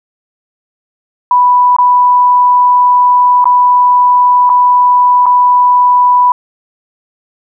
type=tone with dropouts; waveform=sine; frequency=987.8 Hz; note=B5; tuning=in tune; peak=-4 dBFS; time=1.31-6.32 s; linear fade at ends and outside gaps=2 ms; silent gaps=1.765-1.785 / 3.443-3.455 / 4.494-4.499 / 5.258-5.264 s; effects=none